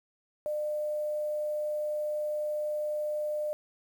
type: tone with quantisation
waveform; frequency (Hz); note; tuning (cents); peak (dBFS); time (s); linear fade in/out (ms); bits
sine; 602; D5; +43; -29; 0.46-3.53; 0; 9
effects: none